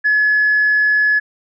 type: tone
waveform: sine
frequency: 1703 Hz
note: G#6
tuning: 43 cents sharp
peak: -10 dBFS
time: 0.04-1.2 s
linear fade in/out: 20 ms
effects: tanh soft clip ceiling -7 dBFS